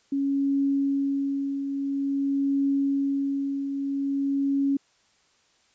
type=tone with tremolo; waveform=sine; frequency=277.2 Hz; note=C#4; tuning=in tune; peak=-20 dBFS; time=0.12-4.77 s; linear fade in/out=5 ms; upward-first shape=triangle; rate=0.49 Hz; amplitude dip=55%; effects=white hiss -64 dBFS RMS until 5.74 s + resampled to 16000 Hz